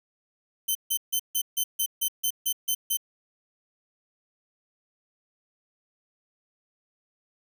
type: tone bursts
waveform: 5% pulse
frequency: 3070 Hz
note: G7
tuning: 37 cents flat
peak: -15 dBFS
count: 11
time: 0.68-2.972 s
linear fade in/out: 10 ms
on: 72 ms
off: 150 ms
effects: none